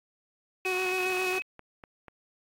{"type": "tone", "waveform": "sine", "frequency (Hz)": 2543, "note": "D#7", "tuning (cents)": 37, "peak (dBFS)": -30, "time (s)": [0.65, 1.42], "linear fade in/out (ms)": 0}
{"type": "tone with vibrato", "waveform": "sawtooth", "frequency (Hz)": 370, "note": "F#4", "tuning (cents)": 0, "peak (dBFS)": -25, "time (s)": [0.65, 1.39], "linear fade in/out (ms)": 10, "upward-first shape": "square", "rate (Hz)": 7.4, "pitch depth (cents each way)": 18}
{"type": "click train", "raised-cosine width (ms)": 0.5, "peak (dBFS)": -30, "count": 6, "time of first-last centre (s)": [0.86, 2.082], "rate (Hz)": 4.09}
{"effects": ["AAC 48 kbps"]}